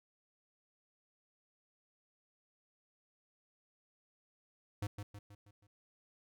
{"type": "tone with echo", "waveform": "square", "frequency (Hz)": 102.3, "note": "G#2", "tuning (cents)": -26, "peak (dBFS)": -36, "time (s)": [4.82, 4.87], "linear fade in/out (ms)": 5, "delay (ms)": 160, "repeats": 5, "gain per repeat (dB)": -6, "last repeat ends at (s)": 5.67, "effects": []}